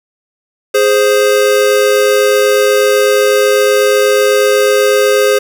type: tone pair together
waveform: square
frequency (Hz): 415.2 / 523.3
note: G#4 / C5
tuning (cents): 0 / 0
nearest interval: major third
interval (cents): 400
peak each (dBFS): -11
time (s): 0.74-5.39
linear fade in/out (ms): 10
effects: none